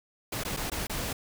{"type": "noise with dropouts", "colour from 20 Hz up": "pink", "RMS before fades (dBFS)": -33, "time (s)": [0.32, 1.13], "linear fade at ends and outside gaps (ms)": 5, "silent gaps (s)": [[0.436, 0.449], [0.566, 0.57], [0.7, 0.717], [0.87, 0.896]], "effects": []}